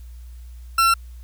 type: tone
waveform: 40% pulse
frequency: 1351 Hz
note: E6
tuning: 42 cents sharp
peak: -13 dBFS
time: 0.78-0.94 s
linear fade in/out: 5 ms
effects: added 60 Hz sine -36 dBFS peak until 1.23 s + white hiss -58 dBFS RMS until 1.23 s